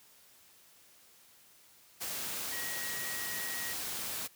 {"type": "tone in noise", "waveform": "sine", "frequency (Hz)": 1900, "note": "A#6", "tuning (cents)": 33, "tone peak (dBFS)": -41, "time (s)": [2.51, 3.74], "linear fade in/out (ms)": 20, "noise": "white", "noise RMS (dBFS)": -38, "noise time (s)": [2, 4.28], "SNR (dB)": -6, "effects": ["white hiss -61 dBFS RMS until 4.35 s", "high-pass 60 Hz 12 dB/octave"]}